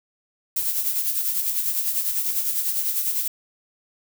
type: noise with tremolo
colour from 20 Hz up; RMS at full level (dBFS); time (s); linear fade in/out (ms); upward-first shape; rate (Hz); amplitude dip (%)
violet; -22; 0.56-3.28; 5; sine; 10; 50
effects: none